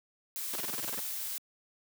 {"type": "noise", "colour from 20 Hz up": "blue", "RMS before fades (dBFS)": -37, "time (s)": [0.36, 1.38], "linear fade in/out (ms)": 0}
{"type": "noise bursts", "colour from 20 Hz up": "pink", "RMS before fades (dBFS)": -38, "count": 10, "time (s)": [0.53, 0.999], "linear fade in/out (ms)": 5, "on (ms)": 28, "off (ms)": 21}
{"effects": ["high-pass 200 Hz 12 dB/octave"]}